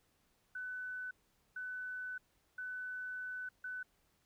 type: tone bursts at uneven times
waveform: sine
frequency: 1500 Hz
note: F#6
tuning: 23 cents sharp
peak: -40 dBFS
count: 4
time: 0.55-1.11 / 1.56-2.18 / 2.58-3.49 / 3.64-3.83 s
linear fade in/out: 5 ms
effects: pink hiss -75 dBFS RMS until 4.25 s